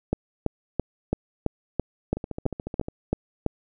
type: two click trains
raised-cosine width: 2 ms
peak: -9 / -18 dBFS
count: 11 / 11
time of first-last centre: 0.13-3.463 / 2.17-2.884 s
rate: 3 / 14 Hz
effects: none